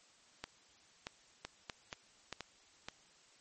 two click trains, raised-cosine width 0.2 ms, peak -24 / -23 dBFS, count 4 / 4, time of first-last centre 1.45-2.885 / 0.44-2.327 s, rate 2.09 / 1.59 Hz, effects white hiss -65 dBFS RMS until 3.4 s + MP3 32 kbps

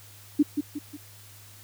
sine tone with echo, 293.2 Hz, D4, 3 cents flat, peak -15 dBFS, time 0.39-0.43 s, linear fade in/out 10 ms, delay 180 ms, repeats 3, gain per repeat -7 dB, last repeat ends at 0.97 s, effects added 102 Hz sine -51 dBFS peak until 1.63 s + white hiss -51 dBFS RMS until 1.63 s

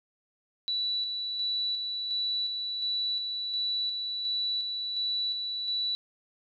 sine tone with tremolo, 3948 Hz, B7, 1 cent flat, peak -27 dBFS, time 0.68-5.95 s, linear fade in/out 0 ms, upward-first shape square, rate 1.4 Hz, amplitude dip 35%, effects none

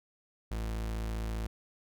40% pulse tone, 55 Hz, A1, in tune, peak -32 dBFS, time 0.51-1.47 s, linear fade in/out 5 ms, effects none

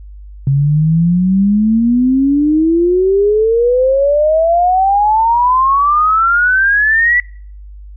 sine exponential sweep, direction up, 135 to 1975.5 Hz, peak -8 dBFS, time 0.47-7.2 s, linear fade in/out 2 ms, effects noise-tail reverb RT60 0.5 s tail -25 dB re dry + added 50 Hz sine -30 dBFS peak until 7.96 s

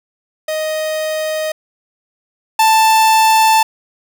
45% pulse tone pair in turn, 624 / 882.5 Hz, D#5 / A5, +5 / +5 cents, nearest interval tritone, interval 600 cents, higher second, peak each -17 / -8 dBFS, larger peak second, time 0.48-1.52 / 2.59-3.63 s, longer neither, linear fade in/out 5 ms, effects none

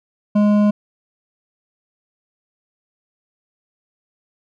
triangle tone with hard clipping, 207.7 Hz, G#3, in tune, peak -13 dBFS, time 0.35-0.71 s, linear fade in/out 10 ms, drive 13 dB, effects none

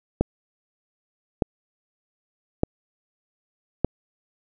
click train, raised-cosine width 2 ms, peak -5 dBFS, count 4, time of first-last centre 0.21-3.846 s, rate 0.825 Hz, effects none

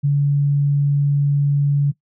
sine tone, 142.8 Hz, D3, 48 cents flat, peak -13 dBFS, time 0.03-1.92 s, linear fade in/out 20 ms, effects noise-tail reverb RT60 0.1 s tail -18 dB re dry

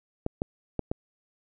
clicks, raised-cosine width 2 ms, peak -14 dBFS, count 4, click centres 0.264 / 0.419 / 0.793 / 0.915 s, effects none

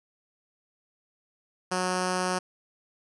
5% pulse tone with notch filter, 183.1 Hz, F#3, 18 cents flat, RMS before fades -28 dBFS, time 1.71-2.39 s, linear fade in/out 10 ms, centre 2100 Hz, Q 1.6, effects resampled to 24000 Hz

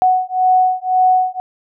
sine beating tone pair, 740 / 741.9 Hz, F#5 / F#5, 0 / +4 cents, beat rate 1.9 Hz, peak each -14 dBFS, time 0.02-1.4 s, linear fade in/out 0 ms, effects none

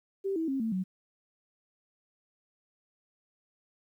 sine tone with pitch steps, 390.2 / 324.3 / 269.6 / 224.1 / 186.29 Hz, G4 / E4 / C#4 / A3 / F#3, -8 / -28 / -48 / +32 / +12 cents, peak -28 dBFS, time 0.24-0.84 s, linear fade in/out 20 ms, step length 120 ms, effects 11-bit

